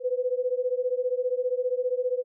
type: beating tone pair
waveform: sine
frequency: 493.9 / 508.9 Hz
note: B4 / C5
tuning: 0 / -48 cents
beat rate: 15 Hz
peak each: -27 dBFS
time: 0-2.24 s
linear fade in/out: 50 ms
effects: none